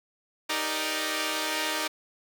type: chord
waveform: 5% pulse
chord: Eb major seventh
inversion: none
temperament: equal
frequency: 311.1 / 392 / 466.2 / 587.3 Hz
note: Eb4 / G4 / Bb4 / D5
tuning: 0 / 0 / 0 / 0 cents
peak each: -19 / -25 / -24 / -22 dBFS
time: 0.49-1.88 s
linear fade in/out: 10 ms
effects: none